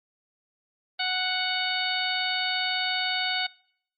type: harmonic tone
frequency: 740 Hz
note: F#5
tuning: in tune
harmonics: 1 / 2 / 3 / 4 / 5 / 6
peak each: -32 / -32 / -32 / -32 / -32 / -32 dBFS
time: 0.99-3.47 s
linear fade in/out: 10 ms
effects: noise-tail reverb RT60 0.7 s tail -25 dB re dry + MP3 32 kbps